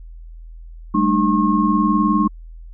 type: tone cluster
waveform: sine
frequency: 197.2 / 216.9 / 301.7 / 1081 Hz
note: G3 / A3 / D4 / C#6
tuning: +11 / -25 / +47 / -44 cents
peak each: -19 dBFS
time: 0.94-2.28 s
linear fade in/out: 10 ms
effects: added 41 Hz sine -34 dBFS peak until 2.73 s